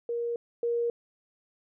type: tone pair in turn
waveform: sine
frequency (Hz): 471.4 / 471.4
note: A#4 / A#4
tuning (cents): +19 / +19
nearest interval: unison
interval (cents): 0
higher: neither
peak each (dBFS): -28 / -25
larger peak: second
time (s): 0.09-0.36 / 0.63-0.9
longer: neither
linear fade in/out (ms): 2
effects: none